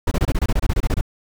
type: noise bursts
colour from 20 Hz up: brown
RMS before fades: -17 dBFS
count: 14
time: 0.07-1.011 s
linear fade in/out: 5 ms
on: 44 ms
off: 25 ms
effects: none